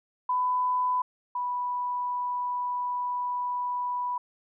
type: tone pair in turn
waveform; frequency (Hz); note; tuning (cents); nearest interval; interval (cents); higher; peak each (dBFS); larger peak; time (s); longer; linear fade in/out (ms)
sine; 1000 / 985.1; B5 / B5; +21 / -5; unison; 26; first; -23 / -27; first; 0.29-1.02 / 1.35-4.18; second; 5
effects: none